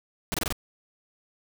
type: noise bursts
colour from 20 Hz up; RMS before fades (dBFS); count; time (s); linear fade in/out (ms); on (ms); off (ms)
pink; -28; 5; 0.32-0.525; 0; 21; 25
effects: none